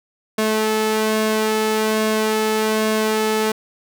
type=tone with flanger; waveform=sawtooth; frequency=217.3 Hz; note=A3; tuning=21 cents flat; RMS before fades=-19 dBFS; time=0.38-3.52 s; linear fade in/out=5 ms; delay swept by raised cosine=1.8 to 2.35 ms; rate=1.2 Hz; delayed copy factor=+0.55; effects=none